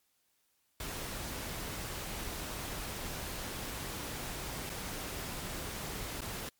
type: noise with dropouts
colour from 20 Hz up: pink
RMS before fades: -40 dBFS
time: 0.8-6.49 s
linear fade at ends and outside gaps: 2 ms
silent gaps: 4.695-4.699 / 6.208-6.217 s
effects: white hiss -75 dBFS RMS until 6.59 s + MP3 96 kbps

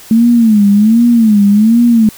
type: tone with vibrato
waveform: sine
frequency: 219.2 Hz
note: A3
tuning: 6 cents flat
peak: -4 dBFS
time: 0.11-2.09 s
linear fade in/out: 2 ms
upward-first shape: sine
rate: 1.3 Hz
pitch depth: 150 cents each way
effects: white hiss -35 dBFS RMS until 2.17 s

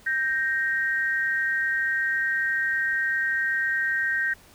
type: tone pair together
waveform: sine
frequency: 1568 / 1867.3 Hz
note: G6 / A#6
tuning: 0 / +2 cents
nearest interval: minor third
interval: 302 cents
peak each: -25 dBFS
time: 0.06-4.34 s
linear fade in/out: 10 ms
effects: pink hiss -53 dBFS RMS until 4.54 s

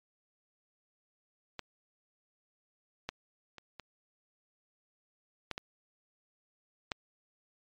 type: clicks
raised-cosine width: 0.2 ms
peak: -20 / -17 / -29 / -26 / -17 / -20 / -15 dBFS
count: 7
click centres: 1.593 / 3.09 / 3.583 / 3.797 / 5.513 / 5.579 / 6.918 s
effects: low-pass 5000 Hz 12 dB/octave + MP3 96 kbps

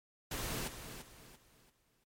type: noise with echo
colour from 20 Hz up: pink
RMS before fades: -39 dBFS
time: 0.31-0.68 s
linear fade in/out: 5 ms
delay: 340 ms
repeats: 4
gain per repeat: -9 dB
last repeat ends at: 2.04 s
effects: MP3 64 kbps

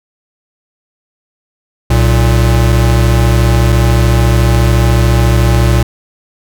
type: tone pair together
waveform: square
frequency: 62.52 / 116.54 Hz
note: B1 / A#2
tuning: +22 / 0 cents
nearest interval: major seventh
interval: 1078 cents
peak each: -10 dBFS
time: 1.9-5.83 s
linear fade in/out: 5 ms
effects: none

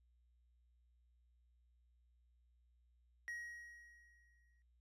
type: tone with exponential decay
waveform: triangle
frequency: 1895 Hz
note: A#6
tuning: 28 cents sharp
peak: -40 dBFS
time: 3.28-4.62 s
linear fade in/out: 0 ms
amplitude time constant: 290 ms
effects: added 60 Hz sine -70 dBFS peak until 4.8 s + resampled to 32000 Hz

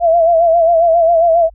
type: tone with vibrato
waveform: sine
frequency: 670 Hz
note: E5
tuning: 28 cents sharp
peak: -7 dBFS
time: 0-1.5 s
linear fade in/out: 50 ms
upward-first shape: sine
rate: 7.4 Hz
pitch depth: 65 cents each way
effects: added 50 Hz sine -38 dBFS peak until 1.54 s

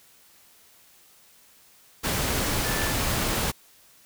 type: tone in noise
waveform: sine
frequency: 1753 Hz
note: A6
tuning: 7 cents flat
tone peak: -33 dBFS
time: 2.63-2.93 s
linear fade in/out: 20 ms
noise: pink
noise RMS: -26 dBFS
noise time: 2.03-3.52 s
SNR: -10 dB
effects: white hiss -56 dBFS RMS until 4.05 s

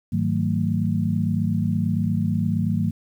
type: tone cluster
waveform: sine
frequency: 103.4 / 158 / 186.6 / 225 Hz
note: G#2 / D#3 / F#3 / A3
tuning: -7 / +27 / +15 / +39 cents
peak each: -25 dBFS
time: 0.12-2.91 s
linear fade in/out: 10 ms
effects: 9-bit

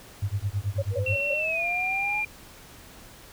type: tone with tremolo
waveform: sine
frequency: 100.3 Hz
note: G2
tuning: 40 cents sharp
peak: -22 dBFS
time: 0.22-1.18 s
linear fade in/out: 5 ms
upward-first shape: sine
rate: 9.2 Hz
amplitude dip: 100%
type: tone bursts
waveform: sine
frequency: 554.4 Hz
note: C#5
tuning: in tune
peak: -26 dBFS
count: 4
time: 0.78-1.342 s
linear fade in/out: 10 ms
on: 43 ms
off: 130 ms
type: linear sweep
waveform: sine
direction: up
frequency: 470.8 to 857 Hz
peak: -31 dBFS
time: 0.9-2.24 s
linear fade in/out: 50 ms
type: tone with pitch glide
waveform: sine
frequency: 2717 to 2393 Hz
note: F7 to D7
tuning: -48 to +32 cents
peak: -25 dBFS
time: 1.06-2.25 s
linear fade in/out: 5 ms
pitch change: -220 cents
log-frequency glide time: 1.37-1.67 s
effects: pink hiss -48 dBFS RMS until 3.32 s

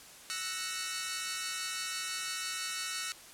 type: chord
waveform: 10% pulse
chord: F# dominant seventh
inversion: third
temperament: equal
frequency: 1318.5 / 1480 / 1864.7 / 2217 Hz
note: E6 / F#6 / A#6 / C#7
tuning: 0 / 0 / 0 / 0 cents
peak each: -32 dBFS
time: 0.3-3.12 s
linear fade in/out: 0 ms
effects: white hiss -52 dBFS RMS until 3.33 s + low-pass 11000 Hz 12 dB/octave

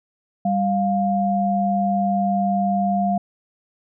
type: tone pair together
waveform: sine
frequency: 197.1 / 702.4 Hz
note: G3 / F5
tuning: +10 / +10 cents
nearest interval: octave + minor seventh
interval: 2200 cents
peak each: -20 dBFS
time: 0.45-3.18 s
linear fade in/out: 5 ms
effects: none

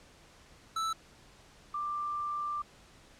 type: tone pair in turn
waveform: square / sine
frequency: 1318 / 1183 Hz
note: E6 / D6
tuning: -1 / +12 cents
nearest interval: major second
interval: 187 cents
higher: first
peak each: -31 / -32 dBFS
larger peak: first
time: 0.76-0.93 / 1.74-2.62 s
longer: second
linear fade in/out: 5 ms
effects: pink hiss -58 dBFS RMS until 3.19 s + low-pass 8000 Hz 12 dB/octave

